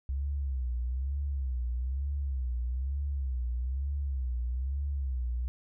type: tone with vibrato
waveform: sine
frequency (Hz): 65.41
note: C2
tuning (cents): 0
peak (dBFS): -29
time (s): 0.09-5.48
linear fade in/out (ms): 0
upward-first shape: sine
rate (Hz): 1.1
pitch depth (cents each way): 140
effects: none